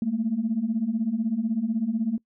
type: beating tone pair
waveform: sine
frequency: 213 / 229 Hz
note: G#3 / A#3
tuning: +44 / -31 cents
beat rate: 16 Hz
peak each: -27 / -24 dBFS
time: 0.02-2.18 s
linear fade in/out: 2 ms
effects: noise-tail reverb RT60 0.1 s tail -24 dB re dry + tanh soft clip ceiling -15 dBFS